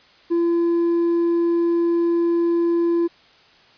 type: tone with hard clipping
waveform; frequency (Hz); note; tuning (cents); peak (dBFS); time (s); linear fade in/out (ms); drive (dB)
triangle; 340; F4; -46; -15; 0.3-3.08; 20; 1
effects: white hiss -52 dBFS RMS until 3.77 s + resampled to 11025 Hz